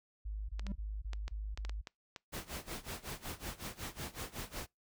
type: tone bursts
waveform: sine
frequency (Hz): 51.91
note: G#1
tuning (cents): 0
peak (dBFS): -37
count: 6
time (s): 0.25-1.815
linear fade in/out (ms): 10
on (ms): 240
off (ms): 25
type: tone with exponential growth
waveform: triangle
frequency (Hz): 195.3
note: G3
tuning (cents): -6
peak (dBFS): -33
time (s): 0.58-0.72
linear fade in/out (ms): 2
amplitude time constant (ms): 30
type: clicks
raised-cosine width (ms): 0.2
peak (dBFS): -27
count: 9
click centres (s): 0.595 / 0.667 / 1.133 / 1.28 / 1.575 / 1.65 / 1.695 / 1.872 / 2.162
type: noise with tremolo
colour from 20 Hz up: pink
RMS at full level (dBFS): -41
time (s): 2.32-4.67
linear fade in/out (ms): 20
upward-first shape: sine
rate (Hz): 5.4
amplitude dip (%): 90
effects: noise-tail reverb RT60 0.2 s tail -26 dB re dry